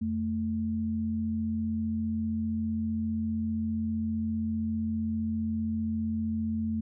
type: tone pair together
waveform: sine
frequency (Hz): 87.8 / 221.2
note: F2 / A3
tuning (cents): +10 / +9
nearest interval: octave + major third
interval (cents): 1599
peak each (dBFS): -35 / -28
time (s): 0.01-6.81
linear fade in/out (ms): 10
effects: none